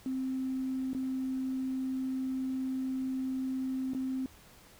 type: tone with dropouts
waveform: triangle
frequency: 261.6 Hz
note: C4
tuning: in tune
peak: -27 dBFS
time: 0.06-4.26 s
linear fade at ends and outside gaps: 1 ms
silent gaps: 0.932-0.948 / 3.935-3.948 s
effects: tanh soft clip ceiling -29 dBFS + pink hiss -57 dBFS RMS until 4.79 s